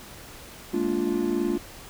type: chord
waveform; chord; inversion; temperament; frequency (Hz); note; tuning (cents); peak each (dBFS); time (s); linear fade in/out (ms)
triangle; Bb dominant seventh; third; just; 209.8 / 233.1 / 291.4 / 349.6; Ab3 / Bb3 / D4 / F4; +18 / 0 / -13 / +2; -29 / -28 / -27 / -24; 0.73-1.58; 10
effects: pink hiss -44 dBFS RMS until 1.89 s